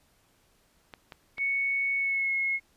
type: clicks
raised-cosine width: 0.3 ms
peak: -26 dBFS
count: 3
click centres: 0.938 / 1.122 / 1.382 s
type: tone with pitch glide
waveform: sine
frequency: 2217 to 2170 Hz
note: C#7 to C#7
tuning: 0 to -37 cents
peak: -25 dBFS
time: 1.37-2.6 s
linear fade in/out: 50 ms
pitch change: -37 cents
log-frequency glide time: 1.97-2.33 s
effects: pink hiss -66 dBFS RMS until 2.76 s + resampled to 32000 Hz